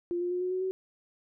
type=tone with pitch steps; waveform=sine; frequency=348.3 / 353.8 / 359.3 / 365 / 370.7 / 376.5 Hz; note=F4 / F4 / F4 / F#4 / F#4 / F#4; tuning=-5 / +23 / +49 / -24 / +3 / +30 cents; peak=-28 dBFS; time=0.11-0.71 s; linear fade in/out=0 ms; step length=100 ms; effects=none